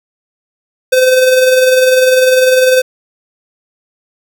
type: tone with tremolo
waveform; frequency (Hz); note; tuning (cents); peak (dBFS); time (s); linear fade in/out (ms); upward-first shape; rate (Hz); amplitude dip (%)
square; 513; C5; -34; -5; 0.92-2.82; 10; sine; 20; 40
effects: none